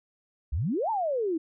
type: exponential two-way sweep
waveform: sine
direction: up then down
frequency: 60.3 to 928 to 308.2 Hz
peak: -25 dBFS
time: 0.52-1.38 s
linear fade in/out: 10 ms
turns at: 0.9 s
effects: none